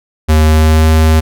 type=tone with pitch glide; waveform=square; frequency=77.78 to 79.09 Hz; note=D#2 to D#2; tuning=0 to +29 cents; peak=-6 dBFS; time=0.28-1.21 s; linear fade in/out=20 ms; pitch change=+29 cents; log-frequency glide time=0.42-0.88 s; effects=none